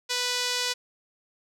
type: tone with band-pass filter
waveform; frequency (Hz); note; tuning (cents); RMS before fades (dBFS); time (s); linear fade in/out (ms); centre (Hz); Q
sawtooth; 493.9; B4; 0; -28; 0.09-0.74; 20; 4700; 1.3
effects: none